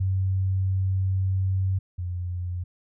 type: tone pair in turn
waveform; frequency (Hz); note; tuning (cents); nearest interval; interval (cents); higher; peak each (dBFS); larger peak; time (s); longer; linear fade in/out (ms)
sine; 94.9 / 89.08; F#2 / F2; +44 / +35; minor second; 109; first; -21 / -27; first; 0-1.79 / 1.98-2.64; first; 10
effects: none